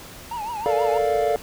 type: tone with vibrato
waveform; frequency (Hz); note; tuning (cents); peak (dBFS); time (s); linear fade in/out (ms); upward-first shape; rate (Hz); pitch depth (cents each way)
triangle; 894; A5; +27; -25; 0.31-0.98; 5; triangle; 6.3; 160
type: chord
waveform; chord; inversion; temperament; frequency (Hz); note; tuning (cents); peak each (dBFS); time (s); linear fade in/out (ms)
triangle; Bb major seventh; third; equal; 440 / 466.2 / 587.3 / 698.5; A4 / Bb4 / D5 / F5; 0 / 0 / 0 / 0; -21 / -26 / -22 / -21; 0.66-1.36; 0
effects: pink hiss -41 dBFS RMS until 1.42 s